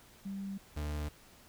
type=tone pair in turn; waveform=sine / 40% pulse; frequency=196 / 74.64 Hz; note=G3 / D2; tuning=0 / +29 cents; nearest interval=octave + perfect fourth; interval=1671 cents; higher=first; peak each=-37 / -34 dBFS; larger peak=second; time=0.25-0.58 / 0.76-1.09 s; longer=neither; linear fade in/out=10 ms; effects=pink hiss -59 dBFS RMS until 1.48 s